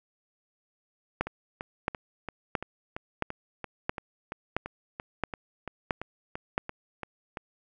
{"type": "two click trains", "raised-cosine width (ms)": 0.5, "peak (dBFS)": [-20, -11], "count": [19, 9], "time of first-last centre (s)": [[1.27, 7.372], [1.21, 6.579]], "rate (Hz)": [2.95, 1.49], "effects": []}